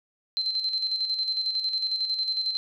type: tone with tremolo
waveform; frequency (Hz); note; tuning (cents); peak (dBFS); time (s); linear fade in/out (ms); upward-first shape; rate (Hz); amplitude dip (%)
sine; 4100; C8; -36; -23; 0.37-2.57; 0; square; 11; 50
effects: none